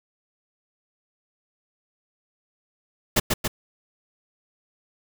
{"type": "noise with echo", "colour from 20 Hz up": "pink", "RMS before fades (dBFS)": -18, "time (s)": [3.16, 3.2], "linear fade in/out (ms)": 10, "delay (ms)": 140, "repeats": 2, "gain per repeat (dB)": -3, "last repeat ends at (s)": 3.48, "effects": []}